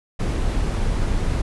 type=noise; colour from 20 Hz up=brown; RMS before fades=-21 dBFS; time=0.19-1.42 s; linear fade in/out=10 ms; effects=resampled to 24000 Hz